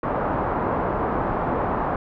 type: low-pass noise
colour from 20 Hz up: white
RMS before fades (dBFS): -24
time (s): 0.03-1.96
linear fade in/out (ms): 2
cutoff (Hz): 1100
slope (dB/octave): 24
effects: none